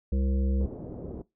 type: harmonic tone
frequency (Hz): 66.5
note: C2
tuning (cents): +29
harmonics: 1 / 3 / 5 / 7 / 8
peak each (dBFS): -24 / -32 / -40 / -40 / -44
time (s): 0.12-0.66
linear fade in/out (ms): 5
type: low-pass noise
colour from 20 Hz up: white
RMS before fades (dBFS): -39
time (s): 0.6-1.22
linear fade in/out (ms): 5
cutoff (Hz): 470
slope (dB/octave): 24
effects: noise-tail reverb RT60 0.2 s tail -20 dB re dry